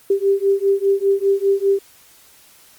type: beating tone pair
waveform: sine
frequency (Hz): 392 / 397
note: G4 / G4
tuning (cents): 0 / +22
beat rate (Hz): 5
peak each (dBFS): -17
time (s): 0.1-1.79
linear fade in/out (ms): 5
effects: white hiss -49 dBFS RMS until 2.78 s + Opus 32 kbps